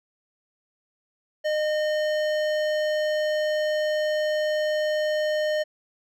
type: tone with hard clipping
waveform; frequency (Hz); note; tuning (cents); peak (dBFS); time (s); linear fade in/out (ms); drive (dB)
triangle; 611; D#5; -32; -24; 1.44-5.64; 20; 18
effects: none